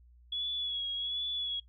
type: tone with vibrato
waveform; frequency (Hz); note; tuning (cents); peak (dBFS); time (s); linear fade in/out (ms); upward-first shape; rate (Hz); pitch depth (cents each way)
sine; 3372; G#7; +26; -32; 0.32-1.6; 5; sine; 1.3; 38
effects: noise-tail reverb RT60 0.1 s tail -19 dB re dry + added 60 Hz sine -56 dBFS peak until 1.68 s